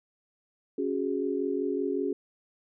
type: chord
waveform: sine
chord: C# suspended fourth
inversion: none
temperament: equal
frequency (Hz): 277.2 / 370 / 415.3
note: C#4 / F#4 / G#4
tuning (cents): 0 / 0 / 0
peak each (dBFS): -31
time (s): 0.78-2.13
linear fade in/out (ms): 5
effects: none